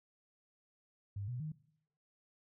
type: tone with pitch steps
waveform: sine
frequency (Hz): 100.3 / 123.4 / 154.7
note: G2 / B2 / D#3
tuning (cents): +40 / -1 / -10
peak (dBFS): -38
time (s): 1.16-1.52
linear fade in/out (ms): 5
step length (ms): 120
effects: noise-tail reverb RT60 0.7 s tail -20 dB re dry